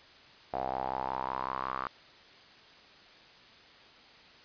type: tone with band-pass filter sweep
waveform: sawtooth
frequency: 65.41 Hz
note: C2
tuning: in tune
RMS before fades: -35 dBFS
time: 0.53-1.87 s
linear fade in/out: 0 ms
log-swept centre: 720 to 1200 Hz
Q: 5.7
effects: white hiss -55 dBFS RMS until 4.44 s + resampled to 11025 Hz